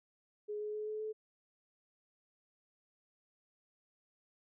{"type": "tone with pitch steps", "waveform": "sine", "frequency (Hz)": [419, 422.4, 425.8, 429.3, 432.8], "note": ["G#4", "G#4", "G#4", "A4", "A4"], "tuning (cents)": [15, 29, 43, -43, -29], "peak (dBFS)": -37, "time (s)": [0.48, 1.13], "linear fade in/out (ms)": 20, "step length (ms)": 130, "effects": []}